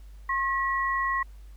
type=tone pair together; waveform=sine; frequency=1078 / 1922.6 Hz; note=C#6 / B6; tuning=-49 / -47 cents; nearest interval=minor seventh; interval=1002 cents; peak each=-26 / -28 dBFS; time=0.29-1.23 s; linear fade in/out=5 ms; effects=added 50 Hz sine -43 dBFS peak until 1.56 s + pink hiss -63 dBFS RMS until 1.56 s